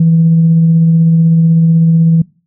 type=tone with tremolo; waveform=sine; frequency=164.2 Hz; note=E3; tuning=6 cents flat; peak=-3 dBFS; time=0-2.22 s; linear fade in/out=5 ms; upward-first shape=triangle; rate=16 Hz; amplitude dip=25%; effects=noise-tail reverb RT60 0.4 s tail -25 dB re dry + tanh soft clip ceiling 0 dBFS